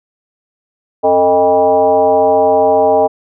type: tone with frequency modulation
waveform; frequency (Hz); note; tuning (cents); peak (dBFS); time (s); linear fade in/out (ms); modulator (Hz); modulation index
sine; 622.3; D#5; 0; -7; 1.03-3.08; 20; 176; 1.3
effects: none